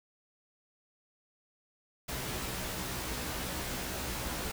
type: noise with comb filter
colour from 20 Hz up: pink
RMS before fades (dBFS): -37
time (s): 2.08-4.52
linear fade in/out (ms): 10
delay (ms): 16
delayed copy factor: +0.75
effects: none